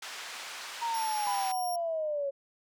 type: band-pass noise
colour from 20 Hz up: pink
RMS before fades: -42 dBFS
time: 0.02-1.52 s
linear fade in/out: 5 ms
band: 1100 to 6700 Hz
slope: 12 dB/octave
type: linear sweep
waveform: sine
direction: down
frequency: 943 to 547 Hz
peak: -29 dBFS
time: 0.81-2.31 s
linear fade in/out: 20 ms
type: tone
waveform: 15% pulse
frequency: 5570 Hz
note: F8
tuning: 5 cents flat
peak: -33 dBFS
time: 0.94-1.76 s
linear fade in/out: 5 ms
type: tone with exponential decay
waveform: triangle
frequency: 994 Hz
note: B5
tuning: 11 cents sharp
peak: -29 dBFS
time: 1.27-2.24 s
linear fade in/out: 0 ms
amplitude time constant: 210 ms
effects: none